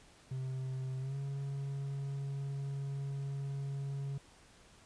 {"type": "tone with pitch glide", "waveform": "triangle", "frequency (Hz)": [130.81, 138.59], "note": ["C3", "C#3"], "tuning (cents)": [0, 0], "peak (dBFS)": -34, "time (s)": [0.31, 4.18], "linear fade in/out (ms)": 5, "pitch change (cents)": 100, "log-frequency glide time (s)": [1, 1.16], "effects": ["pink hiss -61 dBFS RMS until 4.85 s", "resampled to 22050 Hz"]}